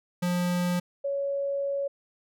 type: tone pair in turn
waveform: square / sine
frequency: 177.3 / 558.4 Hz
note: F3 / C#5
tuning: +26 / +13 cents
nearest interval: octave + minor sixth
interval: 1987 cents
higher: second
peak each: -25 / -26 dBFS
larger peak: first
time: 0.22-0.8 / 1.04-1.88 s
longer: second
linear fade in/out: 10 ms
effects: none